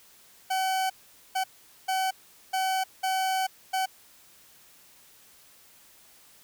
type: tone bursts at uneven times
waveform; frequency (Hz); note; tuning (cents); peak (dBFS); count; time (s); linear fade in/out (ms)
40% pulse; 758; F#5; +42; -24; 6; 0.5-0.9 / 1.35-1.44 / 1.88-2.11 / 2.53-2.84 / 3.03-3.47 / 3.73-3.86; 10
effects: white hiss -56 dBFS RMS until 6.43 s